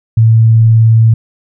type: tone with vibrato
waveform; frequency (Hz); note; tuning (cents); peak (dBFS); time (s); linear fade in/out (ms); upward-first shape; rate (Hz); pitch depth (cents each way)
sine; 112.7; A2; +42; -3; 0.17-1.14; 5; sine; 19; 10
effects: none